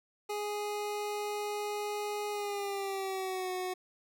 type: tone with pitch glide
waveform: 25% pulse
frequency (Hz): 415.3 to 367.9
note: G#4 to F#4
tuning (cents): 0 to -10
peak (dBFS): -30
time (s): 0.29-3.74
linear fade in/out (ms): 10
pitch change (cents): -210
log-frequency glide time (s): 2.31-3.51
effects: none